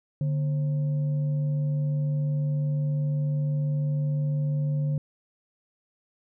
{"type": "tone with frequency modulation", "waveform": "sine", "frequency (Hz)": 146.9, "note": "D3", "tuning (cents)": 1, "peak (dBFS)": -23, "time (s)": [0.21, 4.98], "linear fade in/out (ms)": 2, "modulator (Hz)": 388, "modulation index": 0.23, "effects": []}